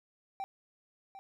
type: tone with echo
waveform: triangle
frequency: 779 Hz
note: G5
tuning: 11 cents flat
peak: -33 dBFS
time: 0.4-0.44 s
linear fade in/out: 0 ms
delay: 750 ms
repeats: 1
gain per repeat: -11 dB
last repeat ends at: 1.19 s
effects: none

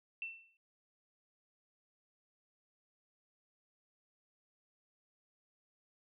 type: tone with exponential decay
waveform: sine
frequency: 2685 Hz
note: E7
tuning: 31 cents sharp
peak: -36 dBFS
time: 0.22-0.57 s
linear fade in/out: 1 ms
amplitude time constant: 76 ms
effects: none

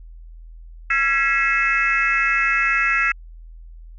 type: tone cluster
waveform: sine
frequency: 1352 / 1659 / 1941 / 2150 / 2608 Hz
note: E6 / G#6 / B6 / C7 / E7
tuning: +43 / -2 / -31 / +47 / -19 cents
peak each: -22 dBFS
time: 0.9-3.12 s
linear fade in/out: 5 ms
effects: tanh soft clip ceiling -7 dBFS + added 41 Hz sine -37 dBFS peak until 3.98 s

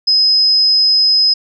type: tone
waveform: sine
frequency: 5070 Hz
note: D#8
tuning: 32 cents sharp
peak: -8 dBFS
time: 0.07-1.34 s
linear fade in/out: 10 ms
effects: none

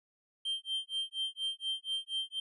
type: tone with tremolo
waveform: triangle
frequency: 3149 Hz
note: G7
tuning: 7 cents sharp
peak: -29 dBFS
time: 0.45-2.4 s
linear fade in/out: 5 ms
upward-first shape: sine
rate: 4.2 Hz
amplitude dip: 100%
effects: resampled to 24000 Hz

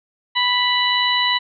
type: harmonic tone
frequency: 987.8 Hz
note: B5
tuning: in tune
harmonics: 1 / 2 / 3 / 4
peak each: -21 / -21 / -21 / -21 dBFS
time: 0.35-1.39 s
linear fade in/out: 20 ms
effects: none

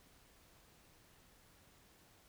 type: silence
effects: pink hiss -66 dBFS RMS until 2.28 s

